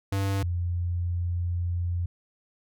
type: tone pair in turn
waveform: square / sine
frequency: 98 / 87.31 Hz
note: G2 / F2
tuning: 0 / 0 cents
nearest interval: major second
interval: 200 cents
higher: first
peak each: -25 dBFS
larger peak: neither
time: 0.12-0.43 / 0.43-2.06 s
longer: second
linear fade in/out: 5 ms
effects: none